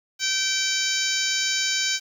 harmonic tone, 773 Hz, G5, 24 cents flat, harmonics 2 / 3 / 4 / 5 / 6 / 7 / 8 / 9, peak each -30 / -30 / -30 / -30 / -30 / -30 / -30 / -30 dBFS, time 0.19-2 s, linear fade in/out 50 ms, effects 8-bit

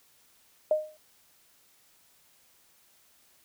sine tone with exponential decay, 616 Hz, D#5, 17 cents flat, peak -18 dBFS, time 0.71-0.97 s, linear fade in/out 2 ms, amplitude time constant 56 ms, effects white hiss -63 dBFS RMS until 3.44 s

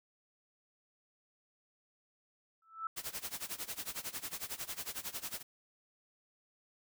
sine tone with exponential growth, 1318.5 Hz, E6, in tune, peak -32 dBFS, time 2.62-2.87 s, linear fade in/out 2 ms, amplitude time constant 54 ms
white noise with tremolo, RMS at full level -39 dBFS, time 2.96-5.43 s, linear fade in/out 20 ms, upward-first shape sine, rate 11 Hz, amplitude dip 90%
effects none

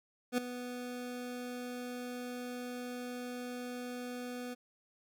25% pulse tone with ADSR envelope, 246.9 Hz, B3, in tune, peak -23 dBFS, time 0.32-4.55 s, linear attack 59 ms, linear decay 6 ms, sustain -13 dB, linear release 21 ms, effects none

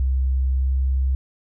sine tone with pitch glide, 65.41 to 65.94 Hz, C2 to C2, 0 to +14 cents, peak -17 dBFS, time 0-1.15 s, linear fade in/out 0 ms, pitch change +14 cents, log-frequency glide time 0.55-0.69 s, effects none

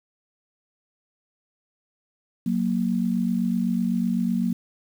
sine tone pair together, 185.17 / 233.1 Hz, F#3 / A#3, +2 / 0 cents, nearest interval major third, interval 398 cents, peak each -24 / -23 dBFS, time 2.46-4.53 s, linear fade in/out 5 ms, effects 8-bit

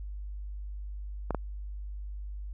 clicks, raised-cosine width 1 ms, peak -16 dBFS, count 2, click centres 1.307 / 1.347 s, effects added 50 Hz sine -36 dBFS peak until 2.53 s

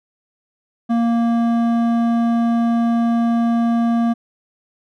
triangle tone with hard clipping, 232.9 Hz, A#3, 1 cent flat, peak -16 dBFS, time 0.89-4.14 s, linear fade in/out 20 ms, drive 14 dB, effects none

